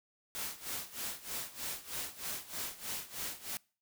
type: noise with tremolo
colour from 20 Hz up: white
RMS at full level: -38 dBFS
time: 0.35-3.57 s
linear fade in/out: 0 ms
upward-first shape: sine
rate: 3.2 Hz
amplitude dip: 85%
effects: noise-tail reverb RT60 0.4 s tail -25 dB re dry